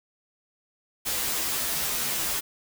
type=noise with comb filter; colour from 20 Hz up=white; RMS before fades=-28 dBFS; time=1.05-2.41 s; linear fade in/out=20 ms; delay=11 ms; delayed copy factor=-0.85; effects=none